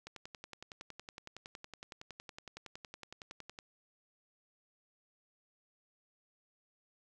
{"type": "click train", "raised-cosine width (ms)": 0.2, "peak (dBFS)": -29, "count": 39, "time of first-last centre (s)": [0.07, 3.589], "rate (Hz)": 10.8, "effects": []}